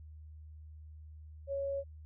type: tone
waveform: sine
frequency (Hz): 554.4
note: C#5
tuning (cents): 0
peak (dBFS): -33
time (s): 1.47-1.84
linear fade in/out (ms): 50
effects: added 77 Hz sine -48 dBFS peak until 2.05 s